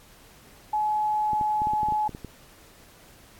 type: tone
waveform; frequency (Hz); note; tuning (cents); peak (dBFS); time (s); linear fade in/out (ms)
sine; 850; G#5; +40; -22; 0.73-2.08; 5
type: clicks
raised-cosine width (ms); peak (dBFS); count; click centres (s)
3; -23; 11; 1.333 / 1.412 / 1.619 / 1.671 / 1.735 / 1.832 / 1.886 / 1.923 / 2.093 / 2.149 / 2.247
effects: pink hiss -53 dBFS RMS until 3.39 s + AAC 64 kbps